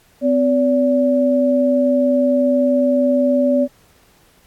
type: tone pair together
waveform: sine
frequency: 255.6 / 574.3 Hz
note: C4 / D5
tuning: -40 / -39 cents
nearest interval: octave + major second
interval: 1401 cents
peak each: -15 dBFS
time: 0.21-3.68 s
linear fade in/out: 50 ms
effects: pink hiss -54 dBFS RMS until 4.46 s + AAC 64 kbps